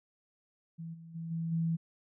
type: tone with level steps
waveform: sine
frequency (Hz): 164.81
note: E3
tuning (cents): 0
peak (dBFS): -39 / -47 / -37 / -32 / -28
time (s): 0.78-1.77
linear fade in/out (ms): 20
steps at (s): 0.93 / 1.14 / 1.3 / 1.51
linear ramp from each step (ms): 20
effects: none